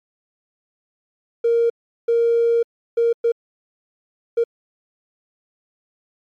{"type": "tone bursts at uneven times", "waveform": "triangle", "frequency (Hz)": 466.2, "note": "A#4", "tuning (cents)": 0, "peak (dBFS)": -10, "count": 5, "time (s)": [[1.44, 1.7], [2.08, 2.63], [2.97, 3.13], [3.24, 3.32], [4.37, 4.44]], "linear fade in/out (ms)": 10, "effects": ["tanh soft clip ceiling -11 dBFS", "MP3 96 kbps"]}